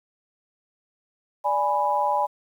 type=chord; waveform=sine; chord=G# diminished; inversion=second; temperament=equal; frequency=587.3 / 830.6 / 987.8 Hz; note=D5 / G#5 / B5; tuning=0 / 0 / 0 cents; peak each=-27 / -23 / -24 dBFS; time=1.44-2.27 s; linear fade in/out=20 ms; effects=9-bit